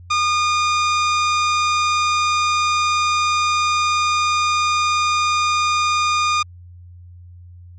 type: tone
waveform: sawtooth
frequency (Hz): 1219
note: D#6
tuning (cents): -36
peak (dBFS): -12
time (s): 0.1-6.43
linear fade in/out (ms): 10
effects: added 88 Hz sine -38 dBFS peak until 7.78 s + resampled to 16000 Hz